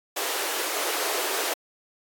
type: high-pass noise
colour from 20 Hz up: pink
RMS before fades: -28 dBFS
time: 0.16-1.54 s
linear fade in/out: 10 ms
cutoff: 340 Hz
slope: 48 dB/octave
effects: AAC 64 kbps